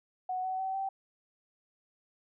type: tone with pitch steps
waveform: sine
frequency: 740 / 751.6 / 763.4 / 775.4 Hz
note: F#5 / F#5 / G5 / G5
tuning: 0 / +27 / -46 / -19 cents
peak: -31 dBFS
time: 0.29-0.89 s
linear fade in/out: 5 ms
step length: 150 ms
effects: none